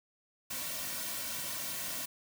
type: noise with comb filter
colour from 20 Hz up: white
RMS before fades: -38 dBFS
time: 0.5-2.06 s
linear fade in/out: 10 ms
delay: 2.4 ms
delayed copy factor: -0.7
effects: none